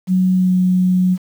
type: tone with pitch glide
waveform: sine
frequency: 185 to 183.19 Hz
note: F#3 to F#3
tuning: 0 to -17 cents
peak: -11 dBFS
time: 0.07-1.18 s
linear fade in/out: 50 ms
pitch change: -17 cents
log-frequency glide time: 0.33-0.55 s
effects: 7-bit